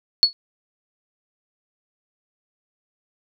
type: tone with exponential decay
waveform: sine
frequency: 4391 Hz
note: C#8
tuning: 17 cents flat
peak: -6 dBFS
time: 0.23-0.33 s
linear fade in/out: 0 ms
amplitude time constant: 21 ms
effects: none